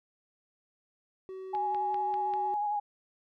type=tone; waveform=triangle; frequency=378.3 Hz; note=F#4; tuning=38 cents sharp; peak=-37 dBFS; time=1.29-2.54 s; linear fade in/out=0 ms
type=tone with vibrato; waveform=sine; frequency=830.6 Hz; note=G#5; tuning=in tune; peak=-28 dBFS; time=1.53-2.8 s; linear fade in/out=10 ms; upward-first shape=sine; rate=11 Hz; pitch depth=26 cents each way
type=click train; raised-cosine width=0.3 ms; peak=-30 dBFS; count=5; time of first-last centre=1.55-2.337 s; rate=5.08 Hz
effects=none